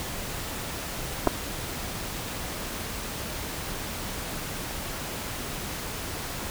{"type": "clicks", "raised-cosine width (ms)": 1, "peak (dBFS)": -6, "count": 2, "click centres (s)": [1.272, 1.275], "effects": ["pink hiss -34 dBFS RMS until 6.5 s"]}